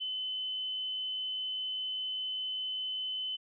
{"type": "tone", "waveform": "sine", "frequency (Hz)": 3035, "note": "F#7", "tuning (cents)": 43, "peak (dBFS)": -33, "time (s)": [0, 3.37], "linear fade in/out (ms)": 20, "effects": []}